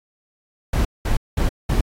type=noise bursts; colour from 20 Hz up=brown; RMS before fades=-18 dBFS; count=4; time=0.73-1.81 s; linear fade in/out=5 ms; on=120 ms; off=200 ms; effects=AAC 48 kbps